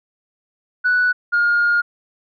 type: tone pair in turn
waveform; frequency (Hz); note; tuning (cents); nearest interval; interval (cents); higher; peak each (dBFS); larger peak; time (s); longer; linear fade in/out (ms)
sine; 1480 / 1420.6; F#6 / F6; 0 / +29; minor second; 71; first; -12; neither; 0.84-1.13 / 1.32-1.82; second; 20
effects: tanh soft clip ceiling -10 dBFS